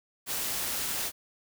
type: noise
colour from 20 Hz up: white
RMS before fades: -32 dBFS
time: 0.26-1.12 s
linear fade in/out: 50 ms
effects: none